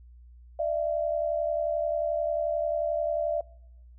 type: tone pair together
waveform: sine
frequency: 598.7 / 670 Hz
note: D5 / E5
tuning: +33 / +28 cents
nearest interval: major second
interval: 195 cents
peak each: -28 dBFS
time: 0.59-3.41 s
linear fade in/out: 5 ms
effects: noise-tail reverb RT60 0.9 s tail -25 dB re dry + added 60 Hz sine -48 dBFS peak until 3.98 s